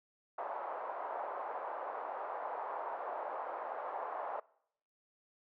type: band-pass noise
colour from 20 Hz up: white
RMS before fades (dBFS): -41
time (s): 0.38-4.4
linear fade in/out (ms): 5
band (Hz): 550 to 1000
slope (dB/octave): 24
effects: noise-tail reverb RT60 0.7 s tail -23 dB re dry